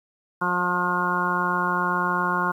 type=harmonic tone; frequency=178.5 Hz; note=F3; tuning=38 cents sharp; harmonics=1 / 2 / 3 / 4 / 5 / 6 / 7 / 8; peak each=-30 / -32 / -37 / -35 / -29 / -25 / -33 / -26 dBFS; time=0.41-2.52 s; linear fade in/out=10 ms; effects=9-bit